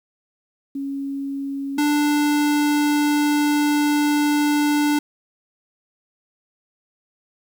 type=tone pair in turn; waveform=sine / square; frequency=276.4 / 294.5 Hz; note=C#4 / D4; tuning=-5 / +5 cents; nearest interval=minor second; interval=110 cents; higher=second; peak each=-24 / -17 dBFS; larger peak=second; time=0.75-1.78 / 1.78-4.99 s; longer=second; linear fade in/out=5 ms; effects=9-bit